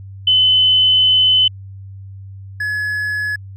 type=tone pair in turn; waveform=sine / triangle; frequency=3029 / 1697 Hz; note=F#7 / G#6; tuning=+40 / +37 cents; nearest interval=minor seventh; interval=1003 cents; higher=first; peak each=-9 / -16 dBFS; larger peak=first; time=0.27-1.48 / 2.6-3.36 s; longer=first; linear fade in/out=5 ms; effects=added 97 Hz sine -31 dBFS peak until 3.56 s